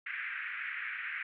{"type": "band-pass noise", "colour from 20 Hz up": "pink", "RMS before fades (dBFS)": -39, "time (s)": [0.06, 1.23], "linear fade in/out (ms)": 5, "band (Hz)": [1500, 2400], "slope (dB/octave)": 48, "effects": []}